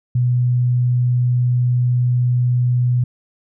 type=tone; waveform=sine; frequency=123.47 Hz; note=B2; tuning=in tune; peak=-13 dBFS; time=0.15-3.04 s; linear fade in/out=5 ms; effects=none